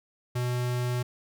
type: tone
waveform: square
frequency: 123.47 Hz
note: B2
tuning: in tune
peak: -27 dBFS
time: 0.35-1.03 s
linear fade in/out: 10 ms
effects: none